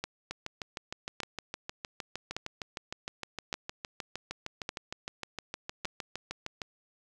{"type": "two click trains", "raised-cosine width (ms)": 0.2, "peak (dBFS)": [-19, -16], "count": [42, 6], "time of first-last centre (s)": [[0.31, 6.618], [0.04, 5.854]], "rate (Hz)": [6.5, 0.86], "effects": []}